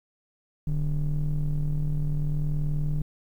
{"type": "ring-modulated tone", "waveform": "triangle", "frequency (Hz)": 64.7, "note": "C2", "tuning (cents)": -19, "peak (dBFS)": -18, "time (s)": [0.67, 3.02], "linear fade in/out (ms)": 5, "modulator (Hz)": 85, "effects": ["10-bit"]}